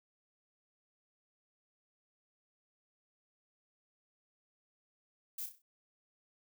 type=noise with echo; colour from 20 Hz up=violet; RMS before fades=-41 dBFS; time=5.38-5.46 s; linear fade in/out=5 ms; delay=32 ms; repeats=5; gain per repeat=-7 dB; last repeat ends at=5.62 s; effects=none